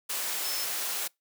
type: tone in noise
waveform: sine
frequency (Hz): 5274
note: E8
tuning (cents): 0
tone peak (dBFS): -35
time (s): 0.44-0.65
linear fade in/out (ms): 10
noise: white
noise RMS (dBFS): -32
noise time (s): 0.09-1.08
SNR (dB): -6
effects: noise-tail reverb RT60 0.2 s tail -26 dB re dry + high-pass 400 Hz 12 dB/octave